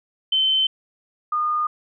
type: tone pair in turn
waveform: sine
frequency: 3077 / 1221.1 Hz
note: G7 / D#6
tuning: -33 / -33 cents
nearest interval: octave + major third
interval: 1600 cents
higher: first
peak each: -16 / -19 dBFS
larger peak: first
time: 0.32-0.67 / 1.32-1.67 s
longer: neither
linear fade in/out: 5 ms
effects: none